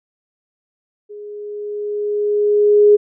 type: tone with level ramp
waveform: sine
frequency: 415.3 Hz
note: G#4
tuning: in tune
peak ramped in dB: -31 to -5 dBFS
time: 1.09-2.97 s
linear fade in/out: 20 ms
effects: none